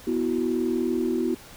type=chord; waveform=sine; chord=B suspended fourth; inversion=none; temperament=equal; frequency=246.9 / 329.6 / 370 Hz; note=B3 / E4 / F#4; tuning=0 / 0 / 0 cents; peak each=-26 dBFS; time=0.07-1.35 s; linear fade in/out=5 ms; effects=tanh soft clip ceiling -14 dBFS + pink hiss -46 dBFS RMS until 1.56 s